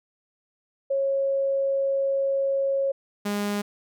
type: tone pair in turn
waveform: sine / sawtooth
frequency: 547 / 204.9 Hz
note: C#5 / G#3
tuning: -23 / -23 cents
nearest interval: octave + perfect fourth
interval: 1700 cents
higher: first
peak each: -21 dBFS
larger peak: neither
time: 0.9-2.92 / 3.25-3.62 s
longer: first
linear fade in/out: 10 ms
effects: none